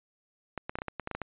clicks, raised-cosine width 0.5 ms, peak -19 dBFS, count 11, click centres 0.577 / 0.695 / 0.755 / 0.787 / 0.819 / 0.883 / 0.997 / 1.074 / 1.113 / 1.15 / 1.217 s, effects resampled to 8000 Hz

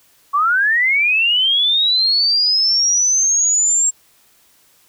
sine linear sweep, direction up, 1100 to 7540 Hz, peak -12 dBFS, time 0.33-3.91 s, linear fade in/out 20 ms, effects white hiss -54 dBFS RMS until 4.88 s

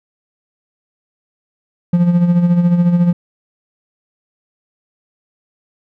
triangle tone with tremolo, 174.4 Hz, F3, 2 cents flat, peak -5 dBFS, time 1.93-3.13 s, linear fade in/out 5 ms, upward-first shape sine, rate 14 Hz, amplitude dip 55%, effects none

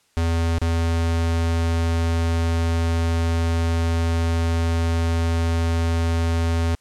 square tone with dropouts, 83.2 Hz, E2, 17 cents sharp, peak -19 dBFS, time 0.17-6.75 s, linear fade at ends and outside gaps 0 ms, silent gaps 0.584-0.616 s, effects white hiss -62 dBFS RMS until 6.8 s + low-pass 9000 Hz 12 dB/octave

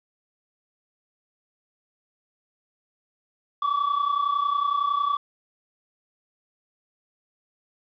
triangle tone pair together, 1123.1 / 1154 Hz, C#6 / D6, +22 / -31 cents, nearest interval unison, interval 47 cents, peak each -25 / -21 dBFS, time 3.62-5.17 s, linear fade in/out 5 ms, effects resampled to 11025 Hz + 9-bit

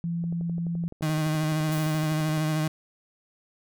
sine tone, 169.5 Hz, E3, 49 cents sharp, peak -26 dBFS, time 0.04-0.88 s, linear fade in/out 0 ms
click train, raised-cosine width 2 ms, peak -29 dBFS, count 26, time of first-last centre 0.24-2.377 s, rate 11.7 Hz
35% pulse tone with vibrato, 155.5 Hz, D#3, 1 cent flat, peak -22 dBFS, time 1.02-2.68 s, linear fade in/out 5 ms, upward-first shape sine, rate 13 Hz, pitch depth 28 cents each way
blue noise with exponential decay, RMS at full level -39 dBFS, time 1.72-2.64 s, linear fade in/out 0 ms, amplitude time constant 200 ms
effects none

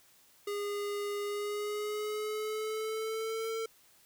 square tone with pitch glide, 409 to 448.6 Hz, G#4 to A4, -26 to +34 cents, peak -34 dBFS, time 0.47-3.66 s, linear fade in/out 5 ms, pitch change +160 cents, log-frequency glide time 1.23-3.48 s, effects white hiss -63 dBFS RMS until 4.05 s

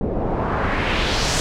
pink noise with low-pass filter sweep, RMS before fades -21 dBFS, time 0.01-1.4 s, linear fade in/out 0 ms, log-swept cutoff 400 to 7500 Hz, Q 1.6, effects none

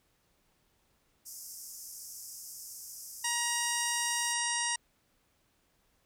pink band-pass noise, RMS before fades -46 dBFS, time 1.25-4.34 s, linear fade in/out 20 ms, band 5100 to 15000 Hz, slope 96 dB/octave
harmonic tone, 948 Hz, A#5, 29 cents sharp, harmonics 1 / 2 / 3 / 4 / 5 / 6 / 7 / 8 / 9 / 10, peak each -37 / -36 / -39 / -42 / -43 / -36 / -45 / -44 / -36 / -45 dBFS, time 3.24-4.76 s, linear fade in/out 5 ms
effects pink hiss -72 dBFS RMS until 6.05 s

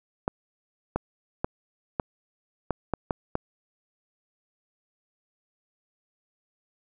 clicks, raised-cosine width 1 ms, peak -11 dBFS, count 8, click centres 0.279 / 0.96 / 1.445 / 1.998 / 2.707 / 2.937 / 3.108 / 3.354 s, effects none

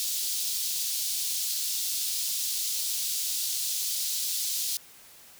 pink high-pass noise, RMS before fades -30 dBFS, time 0-4.77 s, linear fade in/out 0 ms, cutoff 3900 Hz, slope 24 dB/octave, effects white hiss -52 dBFS RMS until 5.39 s

